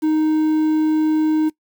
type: tone with quantisation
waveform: triangle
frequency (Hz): 311.1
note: D#4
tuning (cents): 0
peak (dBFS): -12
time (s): 0.02-1.5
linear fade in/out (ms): 20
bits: 7
effects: noise-tail reverb RT60 0.1 s tail -21 dB re dry